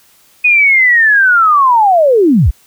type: linear sweep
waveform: sine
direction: down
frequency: 2500 to 38.91 Hz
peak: -5 dBFS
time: 0.44-2.51 s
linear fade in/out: 10 ms
effects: white hiss -48 dBFS RMS until 2.66 s